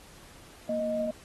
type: tone pair together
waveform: sine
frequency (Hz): 233.1 / 622.7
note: A#3 / D#5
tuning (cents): 0 / +1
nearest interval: octave + perfect fourth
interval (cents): 1701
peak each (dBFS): -33 / -28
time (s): 0.69-1.11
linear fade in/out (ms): 5
effects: pink hiss -53 dBFS RMS until 1.24 s + AAC 32 kbps